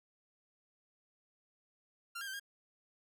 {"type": "tone with pitch steps", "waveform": "sawtooth", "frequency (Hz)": [1385, 1611, 1550, 1620], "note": ["F6", "G6", "G6", "G#6"], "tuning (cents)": [-15, 47, -20, -43], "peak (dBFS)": -37, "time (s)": [2.15, 2.398], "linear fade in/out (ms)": 10, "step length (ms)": 62, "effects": []}